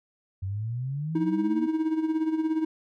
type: exponential sweep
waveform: sine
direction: up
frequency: 92.5 to 246.9 Hz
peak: -28 dBFS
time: 0.42-1.67 s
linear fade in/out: 10 ms
type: tone with tremolo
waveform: triangle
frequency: 316.9 Hz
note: D#4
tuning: 32 cents sharp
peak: -19 dBFS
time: 1.15-2.65 s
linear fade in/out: 5 ms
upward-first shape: sine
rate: 17 Hz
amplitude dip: 65%
effects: none